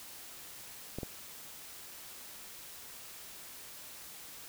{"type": "clicks", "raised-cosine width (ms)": 2, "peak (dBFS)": -24, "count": 2, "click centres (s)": [0.986, 1.032], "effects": ["white hiss -49 dBFS RMS until 4.48 s"]}